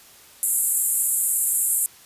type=band-pass noise; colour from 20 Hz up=white; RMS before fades=-22 dBFS; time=0.43-1.86 s; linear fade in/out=0 ms; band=7400 to 13000 Hz; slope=96 dB/octave; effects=white hiss -49 dBFS RMS until 2.05 s + resampled to 32000 Hz